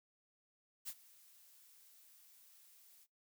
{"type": "noise with ADSR envelope", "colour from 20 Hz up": "blue", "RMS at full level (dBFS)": -43, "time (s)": [0.85, 3.07], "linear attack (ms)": 32, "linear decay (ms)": 54, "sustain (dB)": -21, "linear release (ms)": 46, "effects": ["noise-tail reverb RT60 0.2 s tail -23 dB re dry"]}